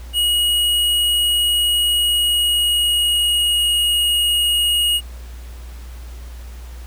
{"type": "tone with pitch glide", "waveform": "square", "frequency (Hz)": [2897, 2877], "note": ["F#7", "F#7"], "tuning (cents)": [-37, -49], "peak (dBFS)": -15, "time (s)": [0.13, 5.01], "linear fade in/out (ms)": 50, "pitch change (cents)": -12, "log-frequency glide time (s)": [1.91, 4.03], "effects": ["added 60 Hz sine -31 dBFS peak until 6.86 s", "pink hiss -45 dBFS RMS until 6.86 s"]}